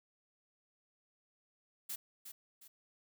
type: noise with echo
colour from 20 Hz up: blue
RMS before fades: -41 dBFS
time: 1.89-1.96 s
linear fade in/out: 10 ms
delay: 360 ms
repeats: 2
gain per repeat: -8 dB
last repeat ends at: 2.68 s
effects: none